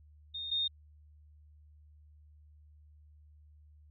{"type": "tone pair in turn", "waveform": "sine", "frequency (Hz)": [3677, 3677], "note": ["A#7", "A#7"], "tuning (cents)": [-24, -24], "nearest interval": "unison", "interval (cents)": 0, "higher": "neither", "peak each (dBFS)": [-37, -29], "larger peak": "second", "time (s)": [[0.34, 0.51], [0.51, 0.68]], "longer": "neither", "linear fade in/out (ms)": 10, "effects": ["added 75 Hz sine -56 dBFS peak until 3.9 s"]}